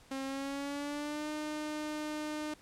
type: tone with pitch glide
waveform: sawtooth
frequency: 268.8 to 303.5 Hz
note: C4 to D#4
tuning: +47 to -43 cents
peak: -32 dBFS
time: 0.11-2.54 s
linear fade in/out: 5 ms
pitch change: +210 cents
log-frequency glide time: 0.24-1.29 s
effects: pink hiss -60 dBFS RMS until 2.61 s + low-pass 10000 Hz 12 dB/octave